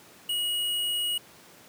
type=tone with hard clipping; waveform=sine; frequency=2898 Hz; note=F#7; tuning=37 cents flat; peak=-27 dBFS; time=0.29-1.18 s; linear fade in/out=5 ms; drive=16 dB; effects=pink hiss -52 dBFS RMS until 1.68 s + high-pass 150 Hz 12 dB/octave

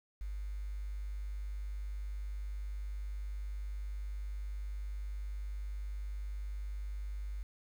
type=tone with quantisation; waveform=sine; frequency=50 Hz; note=G1; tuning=35 cents sharp; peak=-37 dBFS; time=0.21-7.43 s; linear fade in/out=0 ms; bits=10; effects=none

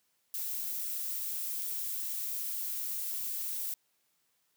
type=noise; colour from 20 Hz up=violet; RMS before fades=-36 dBFS; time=0.34-3.74 s; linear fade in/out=2 ms; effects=white hiss -75 dBFS RMS until 4.56 s + high-pass 100 Hz 12 dB/octave

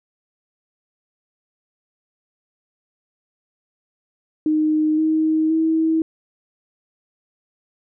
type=tone with pitch steps; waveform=sine; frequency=308.8 / 314.9 / 321.2 Hz; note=D#4 / D#4 / E4; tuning=-13 / +21 / -45 cents; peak=-15 dBFS; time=4.46-6.02 s; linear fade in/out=2 ms; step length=520 ms; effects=none

